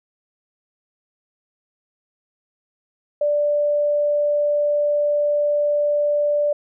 sine tone, 587.3 Hz, D5, in tune, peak -16 dBFS, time 3.21-6.53 s, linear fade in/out 5 ms, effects none

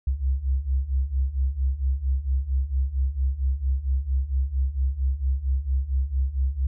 sine beating tone pair, 64 / 68.4 Hz, C2 / C#2, -38 / -23 cents, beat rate 4.4 Hz, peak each -26 / -23 dBFS, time 0.07-6.67 s, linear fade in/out 5 ms, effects none

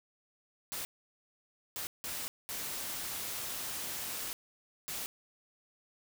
white noise bursts at uneven times, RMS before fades -39 dBFS, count 5, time 0.72-0.85 / 1.76-1.87 / 2.04-2.28 / 2.49-4.33 / 4.88-5.06 s, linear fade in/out 0 ms, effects none

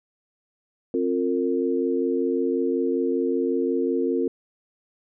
sine tone cluster, 266.3 / 351.6 / 456 Hz, C4 / F4 / A#4, +31 / +12 / -38 cents, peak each -25 dBFS, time 0.94-4.28 s, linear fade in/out 2 ms, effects none

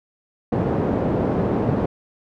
pink band-pass noise, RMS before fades -21 dBFS, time 0.52-1.86 s, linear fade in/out 5 ms, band 130 to 560 Hz, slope 12 dB/octave, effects none

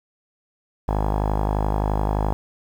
sawtooth tone with low-pass filter, 51.6 Hz, G#1, 10 cents flat, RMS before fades -22 dBFS, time 0.88-2.33 s, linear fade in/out 0 ms, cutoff 870 Hz, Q 3.5, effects 8-bit

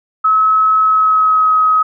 sine tone with pitch glide, 1288 to 1268.1 Hz, E6 to D#6, -41 to +33 cents, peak -8 dBFS, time 0.24-1.83 s, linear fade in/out 10 ms, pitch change -26 cents, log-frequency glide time 0.82-1.55 s, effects none

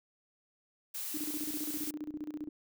blue noise, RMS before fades -39 dBFS, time 0.94-1.91 s, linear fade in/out 10 ms
sine tone with tremolo, 301.5 Hz, D4, 46 cents sharp, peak -35 dBFS, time 1.14-2.49 s, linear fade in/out 5 ms, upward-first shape square, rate 15 Hz, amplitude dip 80%
effects none

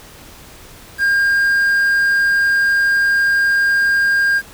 triangle tone with quantisation, 1608 Hz, G6, 44 cents sharp, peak -10 dBFS, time 0.98-4.42 s, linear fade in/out 50 ms, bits 6, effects pink hiss -40 dBFS RMS until 4.53 s

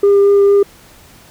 sine tone with vibrato, 401.1 Hz, G4, 40 cents sharp, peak -4 dBFS, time 0.03-0.63 s, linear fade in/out 5 ms, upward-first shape triangle, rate 4.4 Hz, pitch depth 10 cents each way, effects tanh soft clip ceiling -5 dBFS + pink hiss -43 dBFS RMS until 1.3 s

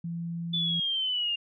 sine tone, 169 Hz, E3, 43 cents sharp, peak -31 dBFS, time 0.04-0.8 s, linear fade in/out 5 ms
sine linear sweep, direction down, 3495 to 2794 Hz, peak -26 dBFS, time 0.53-1.36 s, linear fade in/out 10 ms
effects none

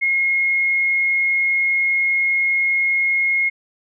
sine tone, 2155 Hz, C#7, 49 cents flat, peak -15 dBFS, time 0.01-3.5 s, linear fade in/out 20 ms, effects none

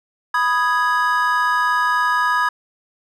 triangle chord, G# minor, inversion first, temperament equal, 987.8 / 1244.5 / 1661.2 Hz, B5 / D#6 / G#6, 0 / 0 / 0 cents, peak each -18 dBFS, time 0.34-2.49 s, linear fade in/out 5 ms, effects none

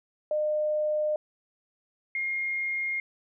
sine tone pair in turn, 607 / 2133 Hz, D#5 / C7, -43 / +33 cents, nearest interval octave + minor seventh, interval 2176 cents, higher second, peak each -24 / -27 dBFS, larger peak first, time 0.31-1.16 / 2.15-3 s, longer neither, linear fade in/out 2 ms, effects none

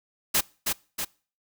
white noise with echo, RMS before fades -22 dBFS, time 0.34-0.41 s, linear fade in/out 10 ms, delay 320 ms, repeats 2, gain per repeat -4 dB, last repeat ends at 1.05 s, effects noise-tail reverb RT60 0.4 s tail -24 dB re dry

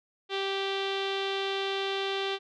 sawtooth tone with low-pass filter, 390.8 Hz, G4, 5 cents flat, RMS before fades -31 dBFS, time 0.29-2.39 s, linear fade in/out 50 ms, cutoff 3500 Hz, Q 4.2, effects none

